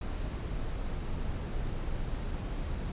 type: noise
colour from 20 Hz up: brown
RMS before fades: -34 dBFS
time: 0.01-2.92 s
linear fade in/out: 5 ms
effects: resampled to 8000 Hz